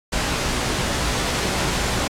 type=noise with comb filter; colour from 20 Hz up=pink; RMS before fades=-22 dBFS; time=0.12-2.08 s; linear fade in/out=10 ms; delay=16 ms; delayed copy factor=+0.5; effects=low-pass 8000 Hz 12 dB/octave + AAC 64 kbps